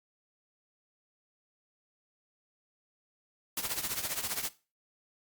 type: noise with tremolo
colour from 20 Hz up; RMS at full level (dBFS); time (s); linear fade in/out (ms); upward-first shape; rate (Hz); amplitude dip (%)
white; -31; 3.57-4.49; 2; triangle; 15; 85
effects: noise-tail reverb RT60 0.3 s tail -17 dB re dry + Opus 48 kbps